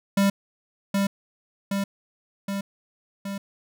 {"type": "tone with echo", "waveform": "square", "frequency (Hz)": 198, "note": "G3", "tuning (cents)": 18, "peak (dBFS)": -18, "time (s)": [0.17, 0.3], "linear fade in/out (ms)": 5, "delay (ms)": 770, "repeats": 4, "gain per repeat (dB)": -3, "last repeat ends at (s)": 3.38, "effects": []}